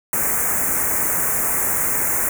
white band-stop noise, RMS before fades -20 dBFS, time 0.13-2.29 s, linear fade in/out 2 ms, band 2200 to 6700 Hz, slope 48 dB/octave, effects none

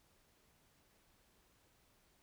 silence, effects pink hiss -72 dBFS RMS until 2.22 s

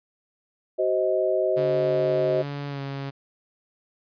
sine chord, C diminished, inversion second, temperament just, 376.7 / 523.3 / 627.9 Hz, Gb4 / C5 / Eb5, +31 / 0 / +16 cents, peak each -25 / -26 / -23 dBFS, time 0.78-2.43 s, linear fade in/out 20 ms
sawtooth tone with pitch glide, 142.8 to 138.17 Hz, D3 to C#3, -48 to -5 cents, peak -26 dBFS, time 1.56-3.11 s, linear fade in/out 20 ms, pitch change -57 cents, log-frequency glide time 2.68-2.81 s
effects resampled to 11025 Hz

